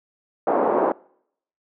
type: band-pass noise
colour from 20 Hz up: pink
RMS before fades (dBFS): -20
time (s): 0.47-0.92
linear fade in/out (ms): 2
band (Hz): 310 to 1000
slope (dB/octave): 24
effects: noise-tail reverb RT60 0.7 s tail -25 dB re dry